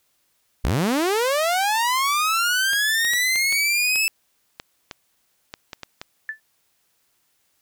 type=linear sweep; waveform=sawtooth; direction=up; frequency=41.2 to 2637 Hz; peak=-15 dBFS; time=0.64-4.08 s; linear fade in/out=0 ms
type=clicks; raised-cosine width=0.2 ms; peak=-15 dBFS; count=12; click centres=2.733 / 3.049 / 3.135 / 3.358 / 3.525 / 3.958 / 4.599 / 4.912 / 5.539 / 5.732 / 5.833 / 6.015 s
type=tone with exponential decay; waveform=sine; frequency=1752 Hz; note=A6; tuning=8 cents flat; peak=-22 dBFS; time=6.29-6.4 s; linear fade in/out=1 ms; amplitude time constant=23 ms
effects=white hiss -67 dBFS RMS until 7.61 s